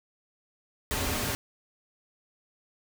pink noise with comb filter, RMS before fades -30 dBFS, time 0.91-1.35 s, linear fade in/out 0 ms, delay 6 ms, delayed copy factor -0.5, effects none

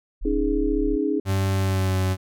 sine tone, 36.71 Hz, D1, in tune, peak -25 dBFS, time 0.21-0.97 s, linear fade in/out 20 ms
sine chord, C# suspended second, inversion none, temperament just, 277.2 / 311.8 / 415.8 Hz, C#4 / D#4 / G#4, 0 / +4 / +2 cents, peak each -25 / -24 / -25 dBFS, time 0.25-1.2 s, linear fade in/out 5 ms
40% pulse tone with pitch glide, 96.5 to 93.81 Hz, G2 to F#2, -27 to +24 cents, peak -19 dBFS, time 1.25-2.17 s, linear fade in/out 50 ms, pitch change -49 cents, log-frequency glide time 1.56-1.98 s
effects none

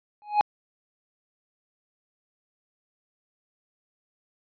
triangle tone with exponential growth, 835 Hz, G#5, 9 cents sharp, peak -11 dBFS, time 0.22-0.41 s, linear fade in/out 0 ms, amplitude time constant 41 ms, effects resampled to 11025 Hz

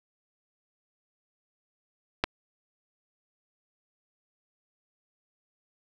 clicks, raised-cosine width 0.3 ms, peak -7 / -15 dBFS, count 2, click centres 2.239 / 2.242 s, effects none

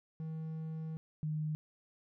triangle / sine tone pair in turn, 159.2 / 153.87 Hz, D#3 / D#3, +40 / -19 cents, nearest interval minor second, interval 59 cents, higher first, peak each -36 / -33 dBFS, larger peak second, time 0.2-0.97 / 1.23-1.55 s, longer first, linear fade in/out 0 ms, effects none

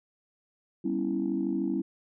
sine chord, C# half-diminished seventh, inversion second, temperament equal with one note detuned, 196 / 243.7 / 277.2 / 329.6 Hz, G3 / B3 / C#4 / E4, 0 / -23 / 0 / 0 cents, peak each -32 / -34 / -31 / -30 dBFS, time 0.84-1.82 s, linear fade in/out 10 ms, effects tanh soft clip ceiling -18 dBFS

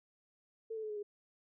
sine tone with pitch steps, 447.8 / 438.6 / 429.6 / 420.7 / 412.1 Hz, A4 / A4 / A4 / G#4 / G#4, +30 / -6 / -41 / +22 / -13 cents, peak -38 dBFS, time 0.7-1.03 s, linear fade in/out 10 ms, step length 66 ms, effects none

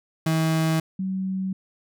35% pulse / sine tone pair in turn, 160.5 / 189.57 Hz, E3 / F#3, -46 / +42 cents, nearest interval minor third, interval 288 cents, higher second, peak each -18 / -24 dBFS, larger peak first, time 0.26-0.8 / 0.99-1.53 s, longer neither, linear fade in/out 5 ms, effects none

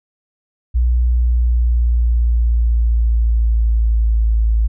sine tone with pitch glide, 60.4 to 55.07 Hz, B1 to A1, -38 to +2 cents, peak -11 dBFS, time 0.74-4.68 s, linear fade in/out 20 ms, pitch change -160 cents, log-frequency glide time 1.02-4.33 s, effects none

